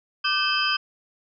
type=tone cluster; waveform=sine; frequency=1185 / 1538 / 2611 / 3109 / 4940 Hz; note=D6 / G6 / E7 / G7 / D#8; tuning=+15 / -33 / -17 / -15 / -13 cents; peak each=-27 dBFS; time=0.24-0.77 s; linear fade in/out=10 ms; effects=none